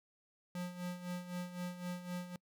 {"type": "tone with tremolo", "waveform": "square", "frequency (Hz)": 178.4, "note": "F3", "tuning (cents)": 37, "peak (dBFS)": -38, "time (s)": [0.55, 2.36], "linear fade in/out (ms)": 2, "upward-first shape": "sine", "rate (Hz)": 3.9, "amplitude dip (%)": 70, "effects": ["noise-tail reverb RT60 0.1 s tail -25 dB re dry"]}